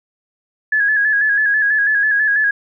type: tone with vibrato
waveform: sine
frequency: 1687 Hz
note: G#6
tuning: 27 cents sharp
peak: -12 dBFS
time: 0.72-2.51 s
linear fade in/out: 5 ms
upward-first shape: square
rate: 6.1 Hz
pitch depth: 41 cents each way
effects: none